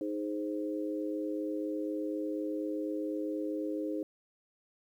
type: chord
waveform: sine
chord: Ab major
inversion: second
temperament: equal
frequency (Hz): 311.1 / 415.3 / 523.3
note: Eb4 / Ab4 / C5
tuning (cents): 0 / 0 / 0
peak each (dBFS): -34 / -39 / -39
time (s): 0.01-4.03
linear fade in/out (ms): 2
effects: 11-bit